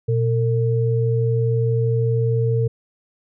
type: tone pair together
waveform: sine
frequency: 120 / 453.1 Hz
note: B2 / A#4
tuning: -49 / -49 cents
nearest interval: octave + major seventh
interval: 2300 cents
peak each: -17 / -22 dBFS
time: 0.08-2.68 s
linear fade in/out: 10 ms
effects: none